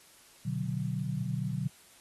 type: chord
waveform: sine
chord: B minor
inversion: none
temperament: just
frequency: 123.47 / 148.16 / 185.21 Hz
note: B2 / D3 / F#3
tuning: 0 / +16 / +2 cents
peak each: -34 / -34 / -35 dBFS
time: 0.45-1.68 s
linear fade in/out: 10 ms
effects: white hiss -58 dBFS RMS until 2 s + AAC 32 kbps